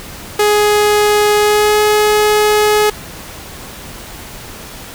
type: tone with pitch glide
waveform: sawtooth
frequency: 417.7 to 422.1 Hz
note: G#4 to G#4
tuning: +10 to +28 cents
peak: -5 dBFS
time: 0.39-2.9 s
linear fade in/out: 5 ms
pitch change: +18 cents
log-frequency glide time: 1.37-1.8 s
effects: pink hiss -31 dBFS RMS until 4.94 s